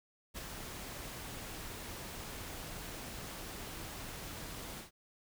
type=noise with ADSR envelope; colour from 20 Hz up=pink; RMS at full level=-42 dBFS; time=0.34-4.91 s; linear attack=31 ms; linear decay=26 ms; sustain=-3 dB; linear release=130 ms; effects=none